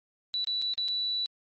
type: tone with dropouts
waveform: sine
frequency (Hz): 3951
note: B7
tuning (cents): 0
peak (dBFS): -27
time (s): 0.34-1.26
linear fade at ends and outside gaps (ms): 0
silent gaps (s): 0.444-0.472 / 0.616-0.622 / 0.737-0.779 / 0.881-0.885
effects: MP3 32 kbps